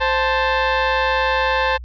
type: tone pair together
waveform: 20% pulse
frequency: 523.3 / 880.1 Hz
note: C5 / A5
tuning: 0 / 0 cents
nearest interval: major sixth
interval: 900 cents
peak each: -14 dBFS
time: 0-1.78 s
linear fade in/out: 20 ms
effects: added 60 Hz sine -31 dBFS peak until 1.84 s + resampled to 11025 Hz